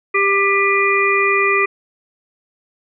harmonic tone with a mistuned harmonic, 395.9 Hz, G4, 17 cents sharp, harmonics 1 / 3 / 5 / 6, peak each -18 / -18 / -18 / -18 dBFS, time 0.14-1.66 s, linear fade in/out 10 ms, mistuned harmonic 6, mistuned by +30 cents, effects none

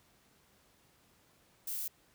violet noise, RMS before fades -38 dBFS, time 1.67-1.88 s, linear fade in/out 5 ms, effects pink hiss -67 dBFS RMS until 2.14 s + high-pass 60 Hz 12 dB/octave

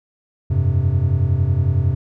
triangle chord, F suspended second, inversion none, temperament just, 87.31 / 98.22 / 130.96 Hz, F2 / G2 / C3, 0 / +4 / +2 cents, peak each -17 dBFS, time 0.5-1.95 s, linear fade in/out 10 ms, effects none

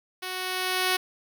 5% pulse tone with level ramp, 370 Hz, F#4, in tune, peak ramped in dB -21 to -10 dBFS, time 0.22-0.97 s, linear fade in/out 10 ms, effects none

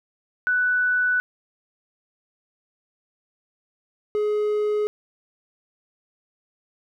sine / triangle tone pair in turn, 1488 / 420.5 Hz, F#6 / G#4, +9 / +22 cents, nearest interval octave + minor seventh, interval 2187 cents, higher first, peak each -18 dBFS, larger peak neither, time 0.47-1.2 / 4.15-4.87 s, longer first, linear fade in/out 0 ms, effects none

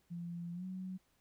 sine tone with pitch glide, 171.8 to 186.27 Hz, F3 to F#3, -28 to +12 cents, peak -40 dBFS, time 0.1-0.98 s, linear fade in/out 20 ms, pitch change +140 cents, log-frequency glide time 0.53-0.65 s, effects pink hiss -75 dBFS RMS until 1.2 s

